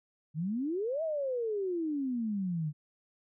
sine exponential two-way sweep, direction up then down, 145.3 to 660 to 145.3 Hz, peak -30 dBFS, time 0.34-2.73 s, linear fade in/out 50 ms, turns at 1.03 s, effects none

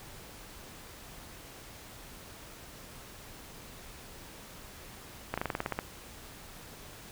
slowing click train, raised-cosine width 0.5 ms, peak -16 dBFS, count 10, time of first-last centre 5.34-5.79 s, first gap 36 ms, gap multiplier 1.08, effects pink hiss -49 dBFS RMS until 7.11 s

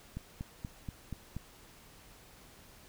click train, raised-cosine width 5 ms, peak -26 dBFS, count 6, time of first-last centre 0.17-1.366 s, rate 4.18 Hz, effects pink hiss -57 dBFS RMS until 2.88 s

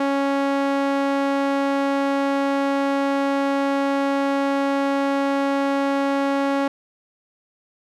sawtooth tone with band-pass filter, 277.2 Hz, C#4, in tune, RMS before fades -21 dBFS, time 0-6.68 s, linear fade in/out 5 ms, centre 690 Hz, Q 0.56, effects none

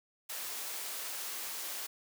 white high-pass noise, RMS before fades -40 dBFS, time 0.29-1.87 s, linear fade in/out 10 ms, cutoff 400 Hz, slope 12 dB/octave, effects none

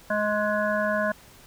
harmonic tone, 210 Hz, G#3, 19 cents sharp, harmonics 1 / 3 / 5 / 7 / 8, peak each -30 / -25 / -31 / -30 / -31 dBFS, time 0.1-1.12 s, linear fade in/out 5 ms, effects pink hiss -51 dBFS RMS until 1.46 s

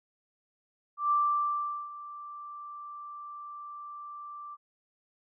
sine tone with ADSR envelope, 1174.7 Hz, D6, in tune, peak -22 dBFS, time 0.97-4.57 s, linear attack 140 ms, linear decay 780 ms, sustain -18 dB, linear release 36 ms, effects none

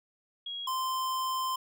sine / square tone pair in turn, 3300 / 1039.4 Hz, G#7 / C6, -12 / -12 cents, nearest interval octave + minor sixth, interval 2000 cents, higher first, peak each -35 / -30 dBFS, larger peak second, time 0.46-0.67 / 0.67-1.56 s, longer second, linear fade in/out 5 ms, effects none

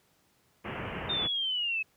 pink low-pass noise, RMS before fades -36 dBFS, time 0.64-1.28 s, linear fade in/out 20 ms, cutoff 3000 Hz, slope 96 dB/octave
sine linear sweep, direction down, 3668 to 2563 Hz, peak -28 dBFS, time 1.09-1.83 s, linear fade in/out 10 ms
effects pink hiss -68 dBFS RMS until 1.96 s + high-pass 80 Hz 12 dB/octave

